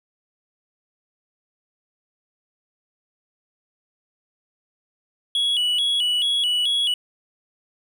triangle tone with vibrato, 3139 Hz, G7, 2 cents sharp, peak -17 dBFS, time 5.35-6.94 s, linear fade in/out 2 ms, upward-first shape square, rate 2.3 Hz, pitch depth 110 cents each way, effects none

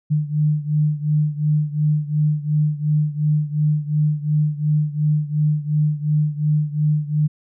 sine beating tone pair, 150 / 152.8 Hz, D3 / D#3, +37 / -31 cents, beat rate 2.8 Hz, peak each -18 / -21 dBFS, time 0.1-7.28 s, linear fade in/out 20 ms, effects none

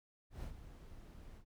brown noise with ADSR envelope, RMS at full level -43 dBFS, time 0.3-1.45 s, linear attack 130 ms, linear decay 92 ms, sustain -10 dB, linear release 82 ms, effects none

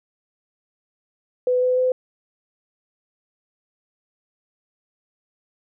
sine tone with pitch steps, 500 / 504.6 / 509.3 Hz, B4 / B4 / C5, +21 / +37 / -47 cents, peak -16 dBFS, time 1.47-1.92 s, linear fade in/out 2 ms, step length 150 ms, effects none

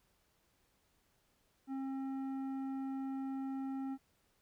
sine tone with tanh clipping, 268.4 Hz, C4, 44 cents sharp, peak -39 dBFS, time 1.67-3.98 s, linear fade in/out 50 ms, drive 10 dB, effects pink hiss -75 dBFS RMS until 4.41 s

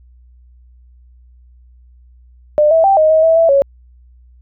sine tone with pitch steps, 600 / 651 / 782 / 624 / 634 / 651 / 661 / 555 Hz, D5 / E5 / G5 / D#5 / D#5 / E5 / E5 / C#5, +37 / -22 / -4 / +5 / +32 / -22 / +5 / +2 cents, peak -7 dBFS, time 2.58-3.62 s, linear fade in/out 0 ms, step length 130 ms, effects added 61 Hz sine -42 dBFS peak until 4.41 s

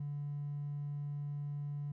triangle tone with hard clipping, 144.6 Hz, D3, 27 cents flat, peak -37 dBFS, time 0-1.92 s, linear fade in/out 5 ms, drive 3 dB, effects none

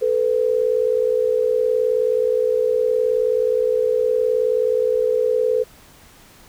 sine tone pair together, 440 / 499.2 Hz, A4 / B4, 0 / +19 cents, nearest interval major second, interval 219 cents, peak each -19 / -18 dBFS, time 0.01-5.64 s, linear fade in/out 20 ms, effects pink hiss -48 dBFS RMS until 6.48 s

